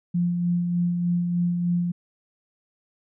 sine tone with tremolo, 174.61 Hz, F3, in tune, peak -19 dBFS, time 0.14-1.92 s, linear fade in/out 10 ms, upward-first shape sine, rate 3.3 Hz, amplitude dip 35%, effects none

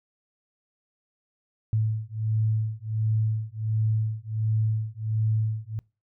sine beating tone pair, 108.8 / 110.2 Hz, A2 / A2, -19 / +3 cents, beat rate 1.4 Hz, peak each -26 dBFS, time 1.73-5.79 s, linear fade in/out 0 ms, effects noise-tail reverb RT60 0.3 s tail -25 dB re dry

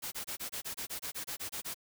white noise bursts, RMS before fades -39 dBFS, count 14, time 0.02-1.745 s, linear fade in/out 20 ms, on 100 ms, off 25 ms, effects none

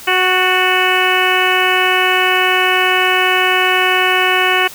harmonic tone with a mistuned harmonic, 370 Hz, F#4, in tune, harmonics 1 / 2 / 3 / 4 / 5 / 6 / 7 / 8, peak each -19 / -19 / -19 / -19 / -19 / -19 / -19 / -19 dBFS, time 0.07-4.68 s, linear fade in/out 10 ms, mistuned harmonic 5, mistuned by -36 cents, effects white hiss -34 dBFS RMS until 4.74 s

